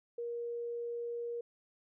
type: tone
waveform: sine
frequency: 472.6 Hz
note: A#4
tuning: 24 cents sharp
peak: -36 dBFS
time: 0.18-1.41 s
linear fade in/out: 5 ms
effects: none